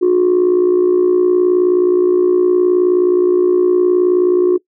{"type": "tone with amplitude modulation", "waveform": "sine", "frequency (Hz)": 361.1, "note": "F#4", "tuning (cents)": -42, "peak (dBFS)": -4, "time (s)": [0.01, 4.58], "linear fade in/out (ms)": 20, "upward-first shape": "sine", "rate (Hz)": 59.2, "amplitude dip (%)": 70, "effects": ["noise-tail reverb RT60 0.1 s tail -22 dB re dry", "tanh soft clip ceiling -5 dBFS"]}